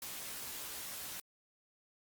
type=noise with comb filter; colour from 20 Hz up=white; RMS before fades=-44 dBFS; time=0.02-1.2 s; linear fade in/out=2 ms; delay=16 ms; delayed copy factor=+0.75; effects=Opus 48 kbps